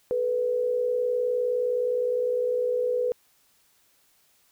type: tone pair together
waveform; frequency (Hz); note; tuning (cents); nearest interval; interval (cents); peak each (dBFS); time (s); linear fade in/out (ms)
sine; 434.3 / 493.9; A4 / B4; -23 / 0; major second; 223; -31 / -23; 0.11-3.12; 0
effects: white hiss -64 dBFS RMS until 4.51 s